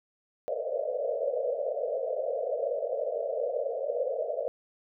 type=band-pass noise; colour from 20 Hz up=pink; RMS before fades=-31 dBFS; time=0.48-4.48 s; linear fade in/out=0 ms; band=470 to 650 Hz; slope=96 dB/octave; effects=none